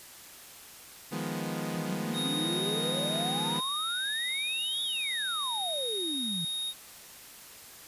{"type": "chord", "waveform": "sawtooth", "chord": "F half-diminished seventh", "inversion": "third", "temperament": "equal", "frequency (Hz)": [155.56, 174.61, 207.7, 246.9], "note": ["Eb3", "F3", "Ab3", "Cb4"], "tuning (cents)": [0, 0, 0, 0], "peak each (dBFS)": -34, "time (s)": [1.11, 3.61], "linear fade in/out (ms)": 20}
{"type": "exponential two-way sweep", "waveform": "sine", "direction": "up then down", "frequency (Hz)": [158.9, 3520, 158.9], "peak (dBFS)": -34, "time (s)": [1.75, 6.45], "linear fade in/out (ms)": 5, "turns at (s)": 4.83}
{"type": "tone", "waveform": "square", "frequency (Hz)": 3729, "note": "A#7", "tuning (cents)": 0, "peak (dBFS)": -32, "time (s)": [2.13, 6.74], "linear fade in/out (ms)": 50}
{"effects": ["white hiss -49 dBFS RMS until 7.87 s", "resampled to 32000 Hz"]}